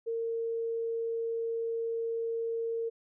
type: tone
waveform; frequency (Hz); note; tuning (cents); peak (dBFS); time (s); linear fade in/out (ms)
sine; 458.2; A#4; -30; -30; 0.06-2.9; 20
effects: none